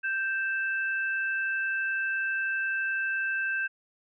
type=tone pair together; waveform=sine; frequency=1568 / 2637 Hz; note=G6 / E7; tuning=0 / 0 cents; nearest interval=major sixth; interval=900 cents; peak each=-27 / -35 dBFS; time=0.03-3.68 s; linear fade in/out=20 ms; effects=none